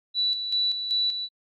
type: tone with tremolo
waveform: sine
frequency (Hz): 3951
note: B7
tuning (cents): 0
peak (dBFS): -21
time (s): 0.14-1.29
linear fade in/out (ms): 50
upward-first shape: square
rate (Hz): 2.6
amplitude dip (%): 55
effects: AAC 64 kbps